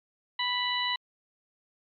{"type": "harmonic tone", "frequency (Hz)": 987.8, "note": "B5", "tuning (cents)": 0, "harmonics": [1, 2, 3, 4], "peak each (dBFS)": [-32, -32, -32, -32], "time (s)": [0.39, 0.96], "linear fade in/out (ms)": 5, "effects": ["MP3 96 kbps"]}